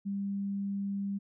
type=tone; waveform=sine; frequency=198.8 Hz; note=G3; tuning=25 cents sharp; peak=-31 dBFS; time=0.05-1.19 s; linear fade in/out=20 ms; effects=none